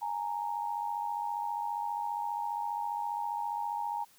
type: tone pair together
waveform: sine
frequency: 832 / 926.9 Hz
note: G#5 / A#5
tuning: +3 / -10 cents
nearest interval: major second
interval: 187 cents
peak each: -35 / -34 dBFS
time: 0.01-4.05 s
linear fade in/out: 20 ms
effects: white hiss -62 dBFS RMS until 4.18 s